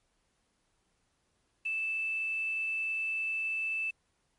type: tone with quantisation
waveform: sine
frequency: 2637 Hz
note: E7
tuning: in tune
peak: -30 dBFS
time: 1.65-3.91 s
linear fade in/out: 10 ms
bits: 9
effects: pink hiss -75 dBFS RMS until 4.38 s + MP3 48 kbps